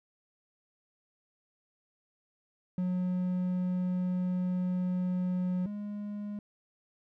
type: tone pair in turn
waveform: triangle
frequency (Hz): 181.6 / 206.5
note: F#3 / G#3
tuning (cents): -32 / -10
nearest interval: major second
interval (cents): 222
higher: second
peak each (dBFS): -26 / -33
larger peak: first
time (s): 2.78-5.66 / 5.66-6.39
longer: first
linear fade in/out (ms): 2
effects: none

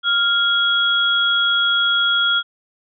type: tone pair together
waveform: sine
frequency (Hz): 1396.9 / 3322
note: F6 / G#7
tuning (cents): 0 / 0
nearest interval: octave + minor third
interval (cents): 1500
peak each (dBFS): -17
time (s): 0.03-2.43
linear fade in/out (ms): 50
effects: none

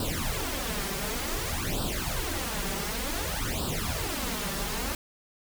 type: noise with flanger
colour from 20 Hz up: pink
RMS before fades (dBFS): -31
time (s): 0-4.95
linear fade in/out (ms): 2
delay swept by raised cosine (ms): 0.23 to 5.13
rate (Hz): 0.55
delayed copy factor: +0.85
effects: none

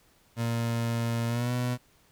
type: tone with pitch glide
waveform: 30% pulse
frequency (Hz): 116.54 to 123.47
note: A#2 to B2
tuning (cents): 0 to 0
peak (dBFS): -24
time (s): 0.36-1.78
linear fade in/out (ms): 50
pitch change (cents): +100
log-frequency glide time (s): 1.27-1.52
effects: pink hiss -63 dBFS RMS until 2.11 s

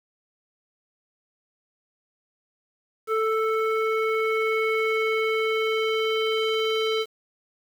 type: tone with low-pass filter sweep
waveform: square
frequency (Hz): 440.8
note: A4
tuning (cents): +3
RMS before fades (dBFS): -24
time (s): 3.07-7.06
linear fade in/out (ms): 50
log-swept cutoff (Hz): 1600 to 3500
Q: 3.3
effects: 8-bit

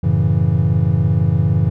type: chord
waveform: triangle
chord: F# minor seventh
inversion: none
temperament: equal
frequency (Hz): 92.5 / 110 / 138.59 / 164.81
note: F#2 / A2 / C#3 / E3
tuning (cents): 0 / 0 / 0 / 0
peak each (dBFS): -16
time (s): 0.03-1.7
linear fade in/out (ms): 10
effects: none

